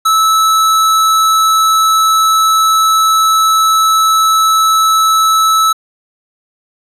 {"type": "tone", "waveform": "square", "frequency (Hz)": 1306, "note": "E6", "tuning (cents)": -17, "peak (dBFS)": -8, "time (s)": [0.05, 5.73], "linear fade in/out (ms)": 10, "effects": ["resampled to 32000 Hz"]}